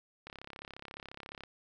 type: click train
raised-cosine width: 0.3 ms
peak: -29 dBFS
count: 41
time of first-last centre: 0.27-1.436 s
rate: 34.3 Hz
effects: none